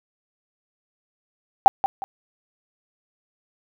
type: tone with echo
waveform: sine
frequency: 784 Hz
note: G5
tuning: in tune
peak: -5 dBFS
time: 1.66-1.68 s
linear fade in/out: 0 ms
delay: 180 ms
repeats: 2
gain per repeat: -11 dB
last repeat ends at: 2.04 s
effects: none